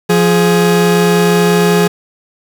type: tone pair together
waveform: 40% pulse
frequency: 174.61 / 418.4 Hz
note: F3 / G#4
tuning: 0 / +13 cents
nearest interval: octave + minor third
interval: 1513 cents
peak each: -10 dBFS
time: 0.09-1.88 s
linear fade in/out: 10 ms
effects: 7-bit